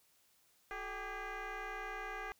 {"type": "tone with frequency modulation", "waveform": "sine", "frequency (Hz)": 430, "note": "A4", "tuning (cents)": -40, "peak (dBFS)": -38, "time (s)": [0.71, 2.32], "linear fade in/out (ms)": 0, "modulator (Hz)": 400, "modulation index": 4.5, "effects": ["tanh soft clip ceiling -39 dBFS", "white hiss -71 dBFS RMS until 2.39 s"]}